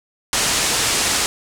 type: low-pass noise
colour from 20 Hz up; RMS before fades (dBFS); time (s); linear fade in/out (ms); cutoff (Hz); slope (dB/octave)
white; -19; 0.33-1.26; 0; 8900; 24
effects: none